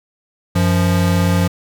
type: tone pair together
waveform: square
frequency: 93.44 / 174.61 Hz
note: F#2 / F3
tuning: +18 / 0 cents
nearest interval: major seventh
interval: 1082 cents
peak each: -16 dBFS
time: 0.55-1.48 s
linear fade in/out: 10 ms
effects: none